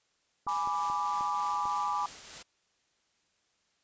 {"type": "clicks", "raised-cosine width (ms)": 2, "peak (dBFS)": -34, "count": 5, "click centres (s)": [0.467, 0.674, 0.9, 1.209, 1.655]}
{"type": "chord", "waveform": "sine", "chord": "G# diminished", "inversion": "none", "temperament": "equal", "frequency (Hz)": [830.6, 987.8, 1174.7], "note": ["G#5", "B5", "D6"], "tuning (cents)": [0, 0, 0], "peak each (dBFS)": [-34, -33, -32], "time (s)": [0.47, 2.06], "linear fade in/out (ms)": 2}
{"type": "noise with tremolo", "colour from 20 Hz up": "white", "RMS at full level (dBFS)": -44, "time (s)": [0.48, 2.43], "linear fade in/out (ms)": 10, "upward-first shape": "triangle", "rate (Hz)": 3.3, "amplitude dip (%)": 35}
{"effects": ["white hiss -73 dBFS RMS until 3.83 s", "resampled to 16000 Hz"]}